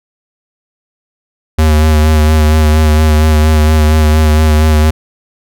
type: tone with vibrato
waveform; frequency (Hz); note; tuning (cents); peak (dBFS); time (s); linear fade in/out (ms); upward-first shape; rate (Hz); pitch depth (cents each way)
square; 77.3; D#2; -11; -6; 1.58-4.91; 10; sine; 4.3; 29
effects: none